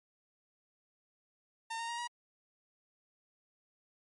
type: tone with pitch steps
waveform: sawtooth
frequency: 909 / 924.9 / 941.1 / 957.5 Hz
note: A#5 / A#5 / A#5 / A#5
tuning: -44 / -14 / +16 / +46 cents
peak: -33 dBFS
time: 1.7-2.076 s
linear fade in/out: 10 ms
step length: 94 ms
effects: low-pass 11000 Hz 12 dB/octave + MP3 48 kbps